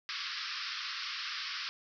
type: band-pass noise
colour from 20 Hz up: white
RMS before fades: -39 dBFS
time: 0.09-1.69 s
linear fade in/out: 0 ms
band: 1100 to 5400 Hz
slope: 96 dB/octave
effects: none